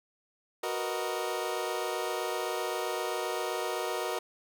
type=chord; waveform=25% pulse; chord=B major seventh; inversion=second; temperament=equal; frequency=370 / 466.2 / 493.9 / 622.3 Hz; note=F#4 / A#4 / B4 / D#5; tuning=0 / 0 / 0 / 0 cents; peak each=-32 / -32 / -36 / -33 dBFS; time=0.63-4.19 s; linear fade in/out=5 ms; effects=none